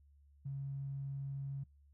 triangle tone with tanh clipping, 137.9 Hz, C#3, 9 cents flat, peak -38 dBFS, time 0.45-1.64 s, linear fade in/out 10 ms, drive 3 dB, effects noise-tail reverb RT60 0.2 s tail -24 dB re dry + added 71 Hz sine -62 dBFS peak until 1.93 s

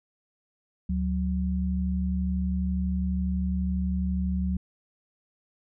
sine tone pair together, 72.87 / 185 Hz, D2 / F#3, -13 / 0 cents, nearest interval octave + major third, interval 1613 cents, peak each -27 dBFS, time 0.89-4.57 s, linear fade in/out 5 ms, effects none

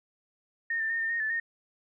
sine tone with pitch steps, 1838 / 1783 / 1834 / 1807 / 1854 / 1748 / 1842 Hz, A#6 / A6 / A#6 / A6 / A#6 / A6 / A#6, -25 / +22 / -29 / +46 / -10 / -12 / -21 cents, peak -27 dBFS, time 0.7-1.4 s, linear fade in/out 5 ms, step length 100 ms, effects none

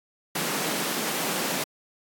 pink high-pass noise, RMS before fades -28 dBFS, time 0.35-1.64 s, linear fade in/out 5 ms, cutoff 160 Hz, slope 48 dB/octave, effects AAC 64 kbps

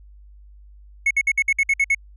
triangle tone bursts, 2195 Hz, C#7, 18 cents flat, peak -13 dBFS, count 9, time 1.06-1.948 s, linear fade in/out 5 ms, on 48 ms, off 57 ms, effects added 50 Hz sine -43 dBFS peak until 2.16 s + resampled to 32000 Hz

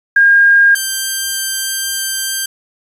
sine / 5% pulse tone pair in turn, 1617 / 1574.6 Hz, G#6 / G6, -47 / +7 cents, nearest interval unison, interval 46 cents, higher first, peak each -5 dBFS, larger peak neither, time 0.16-0.75 / 0.75-2.46 s, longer second, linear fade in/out 5 ms, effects resampled to 32000 Hz + 7-bit

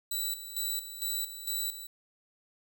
10% pulse tone with tremolo, 3951 Hz, B7, in tune, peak -23 dBFS, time 0.11-1.87 s, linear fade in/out 5 ms, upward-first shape square, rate 2.2 Hz, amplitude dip 70%, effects none

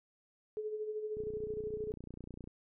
sine tone with tremolo, 428.2 Hz, A4, 47 cents flat, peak -34 dBFS, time 0.57-1.92 s, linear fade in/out 0 ms, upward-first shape sine, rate 13 Hz, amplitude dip 55%
click train, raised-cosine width 3 ms, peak -34 dBFS, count 40, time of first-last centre 1.17-2.474 s, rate 29.9 Hz
effects none

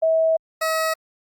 sine / 20% pulse tone pair in turn, 646 / 640.4 Hz, E5 / D#5, -35 / +50 cents, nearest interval unison, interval 15 cents, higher first, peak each -15 dBFS, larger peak neither, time 0.02-0.37 / 0.61-0.94 s, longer first, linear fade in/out 10 ms, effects Opus 48 kbps

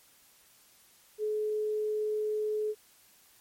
sine tone, 426.7 Hz, G#4, 47 cents sharp, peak -28 dBFS, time 1.18-2.75 s, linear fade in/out 50 ms, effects white hiss -61 dBFS RMS until 3.4 s + MP3 64 kbps

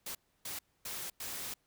white noise bursts at uneven times, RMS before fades -41 dBFS, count 4, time 0.06-0.15 / 0.45-0.59 / 0.85-1.1 / 1.2-1.54 s, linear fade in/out 5 ms, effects pink hiss -75 dBFS RMS until 1.66 s

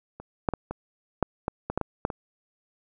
clicks, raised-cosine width 1 ms, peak -26 / -8 / -14 / -18 / -7 / -12 / -15 / -11 / -13 / -9 / -19 dBFS, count 11, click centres 0.2 / 0.488 / 0.537 / 0.71 / 1.227 / 1.481 / 1.7 / 1.776 / 1.813 / 2.051 / 2.102 s, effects none

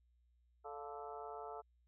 harmonic tone with a mistuned harmonic, 146.2 Hz, D3, 7 cents flat, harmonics 3 / 4 / 5 / 6 / 7 / 8 / 9, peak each -50 / -57 / -50 / -52 / -60 / -58 / -54 dBFS, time 0.64-1.62 s, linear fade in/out 20 ms, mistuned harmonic 5, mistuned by -69 cents, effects added 60 Hz sine -70 dBFS peak until 1.87 s

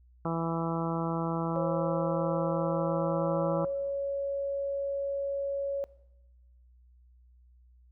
harmonic tone, 165.6 Hz, E3, 8 cents sharp, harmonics 1 / 2 / 3 / 4 / 5 / 6 / 7 / 8, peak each -32 / -35 / -37 / -38 / -39 / -40 / -40 / -41 dBFS, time 0.25-3.65 s, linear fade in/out 2 ms
sine tone with pitch glide, 539 to 557 Hz, C#5 to C#5, -49 to +8 cents, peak -29 dBFS, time 1.56-5.84 s, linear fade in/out 0 ms, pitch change +57 cents, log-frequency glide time 2.43-3.91 s
effects noise-tail reverb RT60 0.9 s tail -20 dB re dry + added 61 Hz sine -56 dBFS peak until 7.91 s

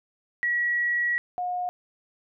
sine tone pair in turn, 1922 / 719.9 Hz, B6 / F#5, -48 / -48 cents, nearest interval octave + perfect fourth, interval 1700 cents, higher first, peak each -22 / -26 dBFS, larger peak first, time 0.43-1.18 / 1.38-1.69 s, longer first, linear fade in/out 0 ms, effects none

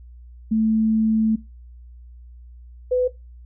sine tone pair in turn, 220 / 501.5 Hz, A3 / B4, 0 / +26 cents, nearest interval octave + major second, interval 1426 cents, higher second, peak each -16 dBFS, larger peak neither, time 0.51-1.36 / 2.91-3.08 s, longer first, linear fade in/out 10 ms, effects noise-tail reverb RT60 0.2 s tail -17 dB re dry + added 60 Hz sine -40 dBFS peak until 3.45 s

